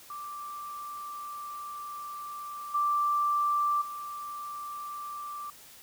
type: tone with level steps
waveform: sine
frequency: 1174.7 Hz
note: D6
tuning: in tune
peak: -37 / -24 / -36 dBFS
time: 0.1-5.5 s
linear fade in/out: 2 ms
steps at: 2.74 / 3.81 s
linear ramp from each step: 10 ms
effects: white hiss -52 dBFS RMS until 5.82 s